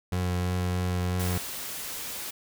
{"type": "tone with vibrato", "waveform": "30% pulse", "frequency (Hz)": 90.2, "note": "F#2", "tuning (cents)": -44, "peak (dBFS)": -23, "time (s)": [0.12, 1.38], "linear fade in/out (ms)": 5, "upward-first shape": "sine", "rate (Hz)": 3.1, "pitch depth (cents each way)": 10}
{"type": "noise", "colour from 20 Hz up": "white", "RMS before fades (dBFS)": -36, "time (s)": [1.19, 2.31], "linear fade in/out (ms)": 10}
{"effects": []}